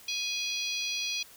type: harmonic tone with a mistuned harmonic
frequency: 830.6 Hz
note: G#5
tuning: in tune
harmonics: 3 / 4 / 5 / 6 / 7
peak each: -35 / -36 / -37 / -38 / -38 dBFS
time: 0.08-1.23 s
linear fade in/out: 5 ms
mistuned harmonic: 6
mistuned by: -79 cents
effects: white hiss -53 dBFS RMS until 1.36 s